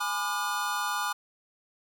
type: chord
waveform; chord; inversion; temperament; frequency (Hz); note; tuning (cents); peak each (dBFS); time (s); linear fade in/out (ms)
square; G# diminished seventh; none; just; 830.6 / 996.7 / 1196.1 / 1435.3; G#5 / B5 / D6 / F6; 0 / +16 / +31 / +47; -36 / -36 / -33 / -34; 0-1.13; 10
effects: none